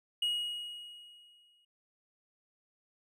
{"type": "tone with exponential decay", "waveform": "triangle", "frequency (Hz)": 2892, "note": "F#7", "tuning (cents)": -40, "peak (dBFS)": -26, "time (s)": [0.22, 1.65], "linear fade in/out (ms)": 5, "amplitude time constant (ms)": 310, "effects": []}